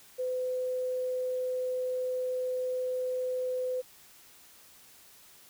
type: tone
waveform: sine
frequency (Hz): 507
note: B4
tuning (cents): +45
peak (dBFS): -29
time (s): 0.18-3.82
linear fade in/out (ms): 20
effects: white hiss -56 dBFS RMS until 5.49 s